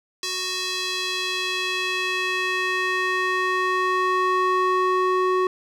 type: tone with band-pass filter sweep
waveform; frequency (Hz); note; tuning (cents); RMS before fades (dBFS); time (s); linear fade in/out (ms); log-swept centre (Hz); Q
square; 370; F#4; 0; -23; 0.23-5.47; 2; 5000 to 790; 1.6
effects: none